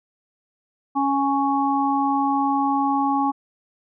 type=harmonic tone; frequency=277.2 Hz; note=C#4; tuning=in tune; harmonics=1 / 3 / 4; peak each=-22 / -21 / -25 dBFS; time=0.95-3.32 s; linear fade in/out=20 ms; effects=none